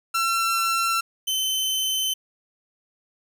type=tone pair in turn; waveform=sawtooth; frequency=1351 / 3065 Hz; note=E6 / G7; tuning=+42 / -40 cents; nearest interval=octave + major second; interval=1418 cents; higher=second; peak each=-17 / -19 dBFS; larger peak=first; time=0.14-1.01 / 1.27-2.14 s; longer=neither; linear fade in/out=10 ms; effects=none